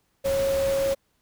sine tone in noise, 547 Hz, C#5, 23 cents flat, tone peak -21 dBFS, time 0.24-0.95 s, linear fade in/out 20 ms, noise pink, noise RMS -34 dBFS, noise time 0.24-0.95 s, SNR +10 dB, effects pink hiss -70 dBFS RMS until 1.21 s

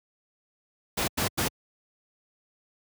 pink noise bursts, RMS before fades -26 dBFS, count 3, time 0.97-1.484 s, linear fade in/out 10 ms, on 110 ms, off 92 ms, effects high-pass 80 Hz 12 dB/octave

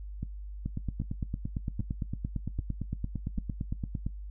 two click trains, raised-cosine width 5 ms, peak -20 / -22 dBFS, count 31 / 5, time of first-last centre 0.66-4.065 / 0.23-3.38 s, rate 8.81 / 1.27 Hz, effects noise-tail reverb RT60 0.1 s tail -17 dB re dry + added 50 Hz sine -38 dBFS peak until 4.3 s

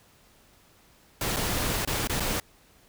pink noise with dropouts, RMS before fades -28 dBFS, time 1.21-2.4 s, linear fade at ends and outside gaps 2 ms, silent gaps 1.363-1.367 / 1.85-1.874 / 2.073-2.096 / 2.198-2.204 s, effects pink hiss -59 dBFS RMS until 2.88 s

